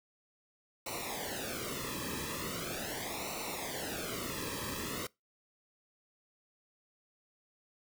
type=noise with flanger; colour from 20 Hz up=pink; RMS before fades=-39 dBFS; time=0.86-5.07 s; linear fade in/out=5 ms; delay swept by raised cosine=0.6 to 1.4 ms; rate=0.4 Hz; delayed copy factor=-0.9; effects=noise-tail reverb RT60 0.2 s tail -23 dB re dry